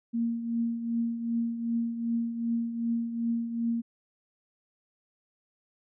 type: tone with tremolo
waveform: sine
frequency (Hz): 232.3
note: A#3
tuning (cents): -6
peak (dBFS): -24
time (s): 0.13-3.82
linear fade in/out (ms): 20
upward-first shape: triangle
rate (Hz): 2.6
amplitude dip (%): 65
effects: none